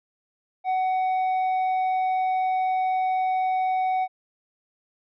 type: tone with tanh clipping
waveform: sine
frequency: 748 Hz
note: F#5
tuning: 19 cents sharp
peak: -22 dBFS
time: 0.64-4.08 s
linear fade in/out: 50 ms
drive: 5 dB
effects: none